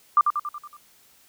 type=tone with echo; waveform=sine; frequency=1188 Hz; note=D6; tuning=20 cents sharp; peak=-12 dBFS; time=0.17-0.21 s; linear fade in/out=2 ms; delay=93 ms; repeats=6; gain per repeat=-5 dB; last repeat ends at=0.768 s; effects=white hiss -57 dBFS RMS until 1.28 s